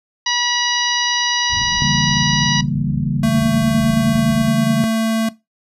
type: harmonic tone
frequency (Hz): 969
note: B5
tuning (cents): -33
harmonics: 1 / 2 / 3 / 4 / 5 / 6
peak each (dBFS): -23 / -23 / -23 / -23 / -23 / -23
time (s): 0.26-2.61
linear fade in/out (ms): 5
type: low-pass noise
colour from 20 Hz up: white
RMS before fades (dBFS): -30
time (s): 1.49-4.51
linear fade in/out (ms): 50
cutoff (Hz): 180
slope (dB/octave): 24
type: chord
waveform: sine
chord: C# diminished seventh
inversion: none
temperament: equal with one note detuned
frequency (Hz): 141.67 / 164.81 / 196 / 233.1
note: C#3 / E3 / G3 / Bb3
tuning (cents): +38 / 0 / 0 / 0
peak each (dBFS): -18 / -24 / -24 / -24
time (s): 1.82-4.84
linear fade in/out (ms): 0
type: tone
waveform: square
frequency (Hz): 223.4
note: A3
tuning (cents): +27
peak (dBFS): -16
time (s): 3.23-5.29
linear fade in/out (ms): 5
effects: noise-tail reverb RT60 0.2 s tail -17 dB re dry + resampled to 32000 Hz